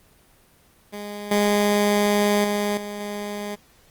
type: tone with level steps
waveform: 15% pulse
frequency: 206 Hz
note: G#3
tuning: 14 cents flat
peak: -25 / -11 / -15 / -24 / -22 dBFS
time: 0.92-3.56 s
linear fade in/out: 20 ms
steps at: 1.31 / 2.44 / 2.77 / 3 s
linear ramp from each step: 5 ms
effects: pink hiss -56 dBFS RMS until 3.9 s + Opus 24 kbps